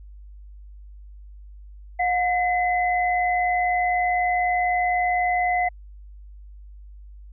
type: tone pair together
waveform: sine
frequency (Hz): 720 / 2031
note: F#5 / B6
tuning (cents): -47 / +48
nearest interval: octave + tritone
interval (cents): 1795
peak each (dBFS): -20 / -25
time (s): 1.99-5.69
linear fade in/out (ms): 10
effects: added 50 Hz sine -40 dBFS peak until 7.32 s